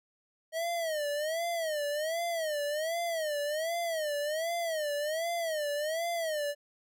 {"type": "tone with vibrato", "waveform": "square", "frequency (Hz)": 631, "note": "D#5", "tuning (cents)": 24, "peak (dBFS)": -31, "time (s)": [0.52, 6.55], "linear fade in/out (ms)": 50, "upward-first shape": "sine", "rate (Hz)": 1.3, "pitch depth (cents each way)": 150, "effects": []}